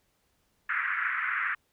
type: band-pass noise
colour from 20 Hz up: pink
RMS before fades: -30 dBFS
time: 0.69-1.55 s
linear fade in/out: 5 ms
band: 1300 to 2100 Hz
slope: 48 dB/octave
effects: pink hiss -72 dBFS RMS until 1.72 s